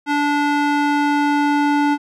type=tone with band-pass filter sweep; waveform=square; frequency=290.9 Hz; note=D4; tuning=16 cents flat; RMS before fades=-17 dBFS; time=0.06-1.98 s; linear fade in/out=50 ms; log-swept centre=1200 to 760 Hz; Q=0.73; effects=none